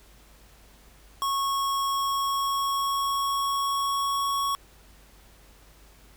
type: tone with pitch glide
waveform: square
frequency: 1100 to 1111.5 Hz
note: C#6 to C#6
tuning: -14 to +4 cents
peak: -25 dBFS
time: 1.22-4.55 s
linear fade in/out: 0 ms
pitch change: +18 cents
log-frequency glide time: 1.87-4.41 s
effects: added 50 Hz sine -54 dBFS peak until 6.16 s + pink hiss -56 dBFS RMS until 6.16 s